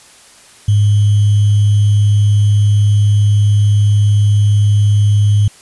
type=tone with sample-and-hold; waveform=sine; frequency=103.4 Hz; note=G#2; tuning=7 cents flat; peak=-7 dBFS; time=0.68-5.48 s; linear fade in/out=5 ms; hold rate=3150 Hz; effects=white hiss -42 dBFS RMS until 5.61 s + resampled to 24000 Hz